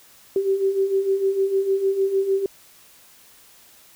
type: beating tone pair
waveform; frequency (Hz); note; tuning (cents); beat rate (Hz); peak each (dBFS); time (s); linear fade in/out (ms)
sine; 383.8 / 390.4; G4 / G4; -37 / -7; 6.6; -25 / -19; 0.36-2.46; 2
effects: white hiss -51 dBFS RMS until 3.95 s